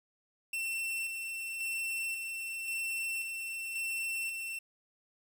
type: tone with tremolo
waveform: 45% pulse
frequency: 2696 Hz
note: E7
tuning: 38 cents sharp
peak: -33 dBFS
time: 0.53-4.59 s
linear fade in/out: 5 ms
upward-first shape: square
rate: 0.93 Hz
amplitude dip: 35%
effects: 10-bit